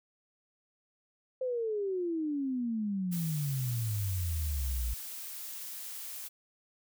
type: exponential sweep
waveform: sine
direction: down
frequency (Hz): 523.3 to 55.8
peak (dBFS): -30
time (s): 1.41-4.94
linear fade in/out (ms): 5
type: noise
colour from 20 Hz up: blue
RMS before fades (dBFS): -42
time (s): 3.11-6.29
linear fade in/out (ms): 20
effects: none